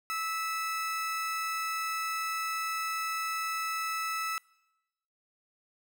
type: tone pair together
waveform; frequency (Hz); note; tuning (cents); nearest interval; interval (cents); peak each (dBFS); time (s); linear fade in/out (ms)
35% pulse; 1304.5 / 1975.5; E6 / B6; -18 / 0; perfect fifth; 718; -30 / -39; 0.1-4.38; 0
effects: noise-tail reverb RT60 1.0 s tail -25 dB re dry